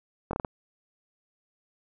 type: slowing click train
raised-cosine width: 1 ms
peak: -16 dBFS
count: 5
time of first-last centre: 0.31-0.448 s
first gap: 22 ms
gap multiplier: 1.31
effects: none